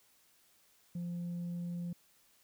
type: tone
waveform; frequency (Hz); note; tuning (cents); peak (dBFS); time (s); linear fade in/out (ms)
sine; 173.8; F3; -8; -34; 0.95-1.93; 5
effects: tanh soft clip ceiling -35 dBFS + white hiss -68 dBFS RMS until 2.43 s